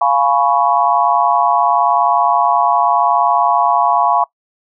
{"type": "chord", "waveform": "sine", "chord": "C# dominant seventh", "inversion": "first", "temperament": "equal with one note detuned", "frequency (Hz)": [698.5, 837.8, 987.8, 1108.7], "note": ["E#5", "G#5", "B5", "C#6"], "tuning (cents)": [0, 15, 0, 0], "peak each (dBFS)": -16, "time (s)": [0.01, 4.24], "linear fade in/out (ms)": 5, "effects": ["noise-tail reverb RT60 0.1 s tail -21 dB re dry"]}